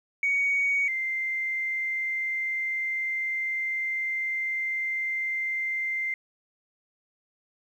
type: tone pair in turn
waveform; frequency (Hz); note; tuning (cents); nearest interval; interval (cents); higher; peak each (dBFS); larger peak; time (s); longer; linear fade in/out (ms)
sine; 2242 / 2088; C#7 / C7; +19 / -4; minor second; 123; first; -21 / -26; first; 0.23-0.88 / 0.88-6.14; second; 2
effects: tanh soft clip ceiling -17 dBFS + 10-bit